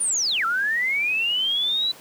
sine linear two-way sweep, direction down then up, 9720 to 1308 to 3990 Hz, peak -20 dBFS, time 0-1.92 s, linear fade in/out 10 ms, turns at 0.45 s, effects pink hiss -45 dBFS RMS until 2 s + high-pass 200 Hz 12 dB/octave

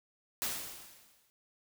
white noise with exponential decay, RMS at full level -33 dBFS, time 0.42-1.3 s, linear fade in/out 0 ms, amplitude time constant 190 ms, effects none

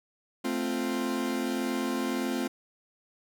40% pulse chord, F major, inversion first, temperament equal, 220 / 261.6 / 349.2 Hz, A3 / C4 / F4, 0 / 0 / 0 cents, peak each -33 / -30 / -33 dBFS, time 0.44-2.48 s, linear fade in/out 10 ms, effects none

